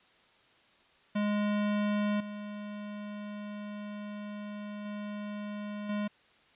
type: tone with level steps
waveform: square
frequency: 207.4 Hz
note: G#3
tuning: 2 cents flat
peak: -28 / -39 / -37 / -31 dBFS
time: 1.15-6.08 s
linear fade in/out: 10 ms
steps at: 2.2 / 4.85 / 5.89 s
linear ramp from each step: 5 ms
effects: white hiss -63 dBFS RMS until 6.55 s + resampled to 8000 Hz